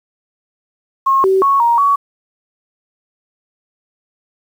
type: tone with pitch steps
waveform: sine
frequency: 1080 / 382.4 / 1106 / 939 / 1125 Hz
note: C#6 / G4 / C#6 / A#5 / C#6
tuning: -45 / -43 / -4 / +12 / +25 cents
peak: -9 dBFS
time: 1.06-1.96 s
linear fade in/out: 10 ms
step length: 180 ms
effects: 7-bit

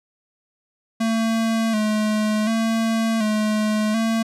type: tone with vibrato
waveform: square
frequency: 219.5 Hz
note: A3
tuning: 4 cents flat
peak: -19 dBFS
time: 1-4.23 s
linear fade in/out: 10 ms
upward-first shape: square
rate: 0.68 Hz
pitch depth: 45 cents each way
effects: low-pass 10000 Hz 12 dB/octave

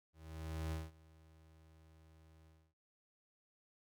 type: tone with ADSR envelope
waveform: 35% pulse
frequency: 80 Hz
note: D#2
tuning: 49 cents sharp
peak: -36 dBFS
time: 0.13-2.74 s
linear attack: 590 ms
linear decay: 190 ms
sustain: -24 dB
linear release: 270 ms
effects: none

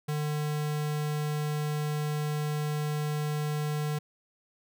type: tone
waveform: square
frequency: 150 Hz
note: D3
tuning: 37 cents sharp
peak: -29 dBFS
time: 0.08-3.99 s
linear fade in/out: 10 ms
effects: none

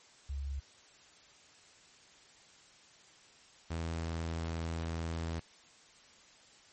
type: tone pair in turn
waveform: sine / sawtooth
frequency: 69.3 / 82.41 Hz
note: C#2 / E2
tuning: 0 / 0 cents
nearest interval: minor third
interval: 300 cents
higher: second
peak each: -35 / -31 dBFS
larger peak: second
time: 0.29-0.6 / 3.7-5.4 s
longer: second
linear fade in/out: 10 ms
effects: white hiss -60 dBFS RMS until 6.72 s + MP3 32 kbps

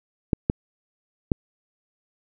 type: clicks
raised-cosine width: 3 ms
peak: -6 dBFS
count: 3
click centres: 0.332 / 0.499 / 1.318 s
effects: none

